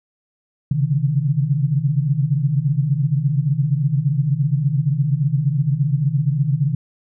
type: tone cluster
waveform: sine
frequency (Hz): 132.3 / 140.9 / 155.8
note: C3 / C#3 / D#3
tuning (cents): +20 / +29 / +3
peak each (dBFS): -20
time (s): 0.71-6.75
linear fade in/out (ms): 5
effects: none

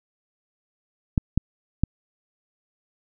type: clicks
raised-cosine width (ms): 5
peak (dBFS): -6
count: 3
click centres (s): 1.178 / 1.376 / 1.836
effects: none

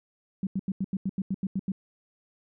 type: tone bursts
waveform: sine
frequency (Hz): 191.6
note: G3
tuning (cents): -39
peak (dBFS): -25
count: 11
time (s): 0.43-1.719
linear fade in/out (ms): 2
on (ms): 39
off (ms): 86
effects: none

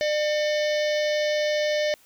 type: harmonic tone with a mistuned harmonic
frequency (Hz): 601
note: D5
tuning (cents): +40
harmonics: 1 / 3 / 4 / 5 / 6 / 7 / 8 / 9 / 10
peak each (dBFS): -22 / -32 / -34 / -36 / -38 / -39 / -40 / -41 / -42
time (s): 0.01-1.94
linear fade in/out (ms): 0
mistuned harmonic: 4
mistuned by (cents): -140
effects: white hiss -57 dBFS RMS until 2.05 s

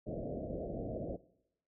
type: low-pass noise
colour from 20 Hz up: white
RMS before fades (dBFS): -40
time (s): 0.06-1.17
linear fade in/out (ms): 20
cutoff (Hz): 670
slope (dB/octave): 96
effects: noise-tail reverb RT60 0.8 s tail -20 dB re dry

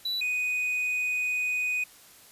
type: tone pair in turn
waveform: triangle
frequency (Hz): 3951 / 2489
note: B7 / D#7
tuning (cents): 0 / 0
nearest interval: minor sixth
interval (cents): 800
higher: first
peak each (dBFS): -26 / -24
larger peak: second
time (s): 0.05-0.21 / 0.21-1.84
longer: second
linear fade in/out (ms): 5
effects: white hiss -53 dBFS RMS until 2.31 s + resampled to 32000 Hz

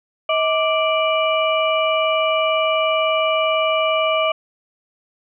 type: harmonic tone with a mistuned harmonic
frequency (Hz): 587.3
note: D5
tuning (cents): 0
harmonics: 1 / 2 / 4 / 5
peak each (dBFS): -18 / -21 / -24 / -25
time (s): 0.29-4.32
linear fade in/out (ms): 5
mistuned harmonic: 1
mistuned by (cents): +140
effects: none

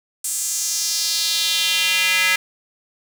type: tone with high-pass filter sweep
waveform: square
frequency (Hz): 185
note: F#3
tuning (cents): 0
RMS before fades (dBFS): -20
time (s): 0.24-2.36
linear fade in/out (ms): 5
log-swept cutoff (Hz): 8300 to 2000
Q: 2.6
effects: 7-bit

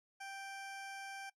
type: tone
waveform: 20% pulse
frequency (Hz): 784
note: G5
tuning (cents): 0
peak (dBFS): -40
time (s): 0.2-1.3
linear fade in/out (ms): 10
effects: noise-tail reverb RT60 0.1 s tail -20 dB re dry + low-pass 10000 Hz 12 dB/octave

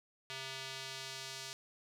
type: tone with band-pass filter sweep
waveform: square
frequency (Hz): 133.4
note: C3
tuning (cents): +34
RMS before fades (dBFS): -45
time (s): 0.3-1.53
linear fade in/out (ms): 0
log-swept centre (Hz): 3400 to 5200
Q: 1.2
effects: none

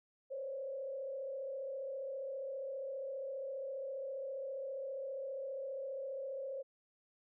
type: tone with frequency modulation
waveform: sine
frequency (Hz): 540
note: C#5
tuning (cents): -45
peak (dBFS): -39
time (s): 0.3-6.63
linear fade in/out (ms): 20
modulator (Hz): 34.9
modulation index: 0.75
effects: none

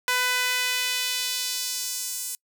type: tone with high-pass filter sweep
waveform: sawtooth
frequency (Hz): 499.6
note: B4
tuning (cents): +20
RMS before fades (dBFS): -27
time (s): 0.08-2.35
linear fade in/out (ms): 0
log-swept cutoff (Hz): 1400 to 8300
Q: 1.2
effects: noise-tail reverb RT60 0.1 s tail -26 dB re dry

